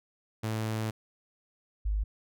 sawtooth / sine tone pair in turn, 110 / 51.58 Hz, A2 / G#1, 0 / -11 cents, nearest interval octave + minor second, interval 1311 cents, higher first, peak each -26 dBFS, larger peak neither, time 0.43-0.91 / 1.85-2.04 s, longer first, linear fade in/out 10 ms, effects none

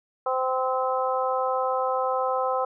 harmonic tone, 258.9 Hz, C4, 18 cents flat, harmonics 2 / 3 / 4 / 5, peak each -26 / -28 / -29 / -30 dBFS, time 0.26-2.65 s, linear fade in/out 5 ms, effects none

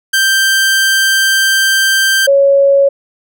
sawtooth / sine tone pair in turn, 1570 / 555.1 Hz, G6 / C#5, +2 / +2 cents, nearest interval octave + tritone, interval 1800 cents, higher first, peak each -5 dBFS, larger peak neither, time 0.13-2.27 / 2.27-2.89 s, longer first, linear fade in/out 10 ms, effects none

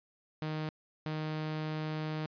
sawtooth tone bursts at uneven times, 155.2 Hz, D#3, 4 cents flat, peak -30 dBFS, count 2, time 0.42-0.69 / 1.06-2.26 s, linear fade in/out 0 ms, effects resampled to 11025 Hz

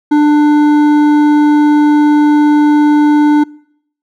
sine tone with hard clipping, 297.1 Hz, D4, 20 cents sharp, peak -7 dBFS, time 0.11-3.44 s, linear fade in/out 10 ms, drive 9 dB, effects noise-tail reverb RT60 0.7 s tail -25 dB re dry

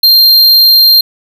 square tone, 4186 Hz, C8, in tune, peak -3 dBFS, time 0.03-1.01 s, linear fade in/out 5 ms, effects 7-bit

